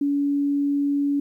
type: tone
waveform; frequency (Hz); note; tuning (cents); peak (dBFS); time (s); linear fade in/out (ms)
sine; 284.2; C#4; +43; -19; 0.01-1.2; 5
effects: 10-bit